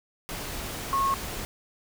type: tone in noise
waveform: sine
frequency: 1091 Hz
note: C#6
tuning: 28 cents flat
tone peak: -22 dBFS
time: 0.93-1.14 s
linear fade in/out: 0 ms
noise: pink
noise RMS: -35 dBFS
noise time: 0.29-1.45 s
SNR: +10 dB
effects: none